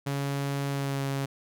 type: tone with pitch glide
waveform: sawtooth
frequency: 140 to 137.44 Hz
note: C#3 to C#3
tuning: +18 to -14 cents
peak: -24 dBFS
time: 0.06-1.26 s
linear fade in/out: 10 ms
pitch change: -32 cents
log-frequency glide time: 0.69-1.02 s
effects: none